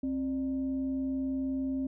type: tone with frequency modulation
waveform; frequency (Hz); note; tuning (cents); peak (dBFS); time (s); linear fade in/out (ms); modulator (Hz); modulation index
sine; 265.6; C4; +26; -29; 0.03-1.87; 5; 330; 0.29
effects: none